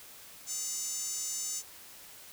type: tone with high-pass filter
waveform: square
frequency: 415.3 Hz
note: G#4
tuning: in tune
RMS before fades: -36 dBFS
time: 0.46-1.63 s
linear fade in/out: 50 ms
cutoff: 6700 Hz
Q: 4.9
effects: white hiss -51 dBFS RMS until 2.32 s